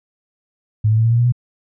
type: tone with pitch steps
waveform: sine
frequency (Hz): 107.4 / 109.85 / 112.35 / 114.91 / 117.53 / 120.2 / 122.94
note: A2 / A2 / A2 / A#2 / A#2 / B2 / B2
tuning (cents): -41 / -2 / +37 / -24 / +15 / -46 / -7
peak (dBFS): -11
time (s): 0.84-1.323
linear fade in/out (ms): 10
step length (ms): 69
effects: none